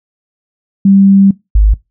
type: tone pair in turn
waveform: sine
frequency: 196 / 51.66 Hz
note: G3 / G#1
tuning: 0 / -8 cents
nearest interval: octave + major seventh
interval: 2308 cents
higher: first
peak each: -3 dBFS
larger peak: neither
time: 0.85-1.31 / 1.55-1.74 s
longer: first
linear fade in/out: 5 ms
effects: noise-tail reverb RT60 0.2 s tail -21 dB re dry